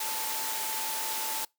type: tone in noise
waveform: sine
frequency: 880 Hz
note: A5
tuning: in tune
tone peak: -38 dBFS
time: 0-1.45 s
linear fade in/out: 5 ms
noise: white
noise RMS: -33 dBFS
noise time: 0-1.45 s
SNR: -8 dB
effects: noise-tail reverb RT60 0.2 s tail -25 dB re dry + high-pass 300 Hz 12 dB/octave